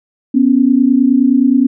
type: tone pair together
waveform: sine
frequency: 246.9 / 276.5 Hz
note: B3 / C#4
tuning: 0 / -4 cents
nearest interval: major second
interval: 196 cents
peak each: -10 dBFS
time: 0.34-1.67 s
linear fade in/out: 10 ms
effects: none